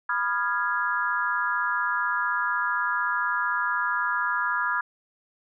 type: chord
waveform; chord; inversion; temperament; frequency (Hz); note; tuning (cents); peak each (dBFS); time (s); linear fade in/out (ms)
sine; F half-diminished seventh; second; equal with one note detuned; 987.8 / 1221 / 1396.9 / 1661.2; Cb6 / Eb6 / F6 / Ab6; 0 / -33 / 0 / 0; -29 / -30 / -28 / -28; 0.09-4.81; 5
effects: none